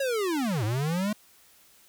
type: linear two-way sweep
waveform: square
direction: down then up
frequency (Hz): 560 to 101.6 to 216.1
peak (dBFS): -26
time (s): 0-1.13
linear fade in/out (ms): 5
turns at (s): 0.64
effects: white hiss -58 dBFS RMS until 1.88 s